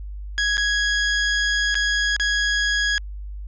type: tone with dropouts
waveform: sawtooth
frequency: 1661.2 Hz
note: G#6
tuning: in tune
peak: -15 dBFS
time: 0.38-2.98 s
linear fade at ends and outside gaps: 0 ms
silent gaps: 0.57-0.579 / 1.744-1.753 / 2.164-2.198 s
effects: added 50 Hz sine -30 dBFS peak until 3.47 s + resampled to 16000 Hz